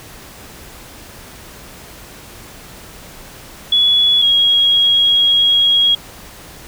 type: tone pair in turn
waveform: sine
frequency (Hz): 3394 / 3297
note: G#7 / G#7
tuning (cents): +37 / -13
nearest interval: minor second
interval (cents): 50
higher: first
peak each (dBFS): -9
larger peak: neither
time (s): 3.72-4.22 / 4.22-5.95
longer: second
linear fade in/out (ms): 5
effects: pink hiss -37 dBFS RMS until 6.67 s